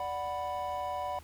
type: chord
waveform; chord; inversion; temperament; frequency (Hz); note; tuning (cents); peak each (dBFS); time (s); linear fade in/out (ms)
triangle; B minor; first; equal; 587.3 / 740 / 987.8; D5 / F#5 / B5; 0 / 0 / 0; -37 / -34 / -35; 0-1.19; 2
effects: added 78 Hz sine -52 dBFS peak until 1.23 s + pink hiss -57 dBFS RMS until 1.23 s